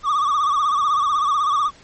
triangle tone with vibrato, 1174.7 Hz, D6, in tune, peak -14 dBFS, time 0.03-1.71 s, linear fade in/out 50 ms, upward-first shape sine, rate 16 Hz, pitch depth 100 cents each way, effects pink hiss -48 dBFS RMS until 1.83 s + MP3 32 kbps

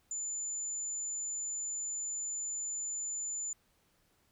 sine tone, 7040 Hz, A8, in tune, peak -35 dBFS, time 0.11-3.53 s, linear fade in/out 2 ms, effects pink hiss -72 dBFS RMS until 4.31 s

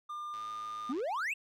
triangle tone with pitch glide, 1200 to 1211.8 Hz, D6 to D#6, +37 to -46 cents, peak -36 dBFS, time 0.09-0.93 s, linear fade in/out 10 ms, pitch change +17 cents, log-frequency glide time 0.35-0.44 s
click train, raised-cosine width 0.2 ms, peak -37 dBFS, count 72, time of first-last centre 0.34-1.004 s, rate 107 Hz
triangle exponential sweep, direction up, 232 to 2794 Hz, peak -30 dBFS, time 0.89-1.34 s, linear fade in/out 10 ms
effects none

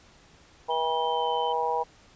harmonic tone, 160.9 Hz, E3, 42 cents flat, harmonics 3 / 4 / 5 / 6, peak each -30 / -35 / -29 / -28 dBFS, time 0.68-1.84 s, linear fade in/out 20 ms
sine tone with pitch glide, 3100 to 3068 Hz, G7 to G7, -20 to -38 cents, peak -36 dBFS, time 0.7-1.53 s, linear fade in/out 10 ms, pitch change -18 cents, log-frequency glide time 1.1-1.29 s
effects pink hiss -56 dBFS RMS until 2.15 s + resampled to 16000 Hz

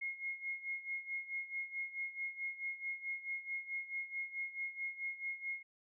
sine tone with tremolo, 2154 Hz, C7, 50 cents sharp, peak -36 dBFS, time 0.01-5.63 s, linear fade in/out 10 ms, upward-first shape sine, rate 4.6 Hz, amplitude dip 80%, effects none

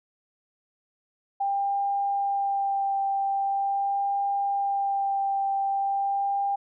sine tone with vibrato, 793 Hz, G5, 20 cents sharp, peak -23 dBFS, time 1.4-6.56 s, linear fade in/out 10 ms, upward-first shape sine, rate 0.43 Hz, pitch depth 13 cents each way, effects none

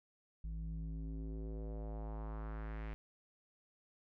square tone with low-pass filter sweep, 54 Hz, A1, 32 cents flat, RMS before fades -43 dBFS, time 0.44-2.94 s, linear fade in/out 0 ms, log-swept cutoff 120 to 2300 Hz, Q 2, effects none

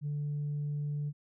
sine tone, 146.6 Hz, D3, 3 cents flat, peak -30 dBFS, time 0.01-1.13 s, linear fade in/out 50 ms, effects tanh soft clip ceiling -29 dBFS

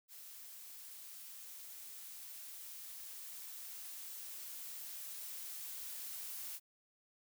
blue noise with level ramp, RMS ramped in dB -53 to -45 dBFS, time 0.08-6.6 s, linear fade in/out 50 ms, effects none

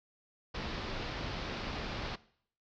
pink low-pass noise, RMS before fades -39 dBFS, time 0.54-2.16 s, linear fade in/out 10 ms, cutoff 5100 Hz, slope 48 dB/octave
sine tone with exponential decay, 754 Hz, F#5, 32 cents sharp, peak -39 dBFS, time 1.75-1.83 s, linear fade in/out 1 ms, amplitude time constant 17 ms
effects noise-tail reverb RT60 0.6 s tail -19 dB re dry

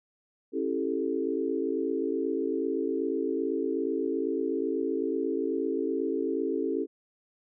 sine chord, A dominant seventh, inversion first, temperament equal with one note detuned, 272.3 / 329.6 / 392 / 440 Hz, C#4 / E4 / G4 / A4, -31 / 0 / 0 / 0 cents, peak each -32 dBFS, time 0.52-6.87 s, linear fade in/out 50 ms, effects none

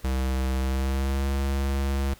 square tone with pitch glide, 65.41 to 68.46 Hz, C2 to C#2, 0 to -21 cents, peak -24 dBFS, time 0.04-2.14 s, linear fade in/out 5 ms, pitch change +79 cents, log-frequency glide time 0.56-1.28 s, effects pink hiss -52 dBFS RMS until 2.19 s

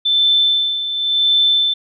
sine tone with tremolo, 3534 Hz, A7, 7 cents sharp, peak -10 dBFS, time 0.05-1.74 s, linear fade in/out 10 ms, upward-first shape sine, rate 0.92 Hz, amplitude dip 65%, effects none

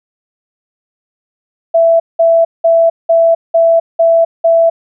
sine tone bursts, 664 Hz, E5, 12 cents sharp, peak -5 dBFS, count 7, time 1.74-4.7 s, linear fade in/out 10 ms, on 260 ms, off 190 ms, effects none

